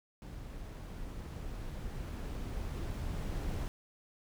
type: noise with level ramp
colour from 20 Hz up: brown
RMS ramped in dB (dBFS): -45 to -36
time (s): 0.22-3.68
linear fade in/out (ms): 0
effects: none